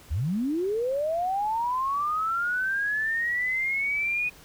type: linear sweep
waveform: sine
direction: up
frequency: 60.2 to 2489 Hz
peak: -24 dBFS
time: 0.1-4.3 s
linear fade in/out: 20 ms
effects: pink hiss -51 dBFS RMS until 4.44 s